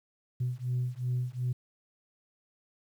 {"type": "beating tone pair", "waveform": "sine", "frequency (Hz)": [123.47, 126.17], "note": ["B2", "B2"], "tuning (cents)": [0, 37], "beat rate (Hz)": 2.7, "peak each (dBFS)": -31, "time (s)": [0.4, 1.53], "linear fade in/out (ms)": 10, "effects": ["tanh soft clip ceiling -24 dBFS", "10-bit"]}